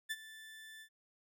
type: tone with ADSR envelope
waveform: 30% pulse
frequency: 1760 Hz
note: A6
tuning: in tune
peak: -32 dBFS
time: 0.09-0.89 s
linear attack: 21 ms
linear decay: 41 ms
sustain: -16 dB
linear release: 76 ms
effects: none